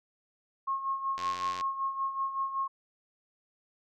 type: tone with tremolo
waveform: sine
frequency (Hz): 1082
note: C#6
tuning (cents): -42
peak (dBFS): -27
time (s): 0.67-2.68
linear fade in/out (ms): 10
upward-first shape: sine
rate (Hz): 5.3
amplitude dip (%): 65
type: click train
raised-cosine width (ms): 0.2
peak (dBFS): -22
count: 40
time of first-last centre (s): 1.18-1.61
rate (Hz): 90.7
effects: none